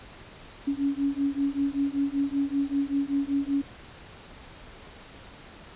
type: beating tone pair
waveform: sine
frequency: 277.2 / 282.4 Hz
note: C#4 / C#4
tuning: 0 / +32 cents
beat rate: 5.2 Hz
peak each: -27 dBFS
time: 0.67-3.62 s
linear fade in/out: 10 ms
effects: pink hiss -47 dBFS RMS until 5.75 s + resampled to 8000 Hz